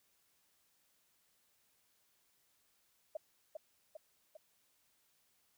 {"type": "tone with echo", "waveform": "sine", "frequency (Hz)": 622.3, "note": "D#5", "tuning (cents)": 0, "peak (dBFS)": -37, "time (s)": [3.15, 3.17], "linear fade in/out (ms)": 5, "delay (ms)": 400, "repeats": 3, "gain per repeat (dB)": -4, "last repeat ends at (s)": 4.37, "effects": ["white hiss -75 dBFS RMS until 5.57 s"]}